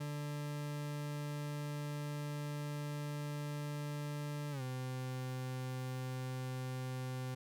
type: tone with pitch glide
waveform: 40% pulse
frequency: 146.9 to 128.62 Hz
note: D3 to C3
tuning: +1 to -29 cents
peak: -38 dBFS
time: 0-7.35 s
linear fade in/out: 10 ms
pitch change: -230 cents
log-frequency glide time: 4.51-4.62 s
effects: none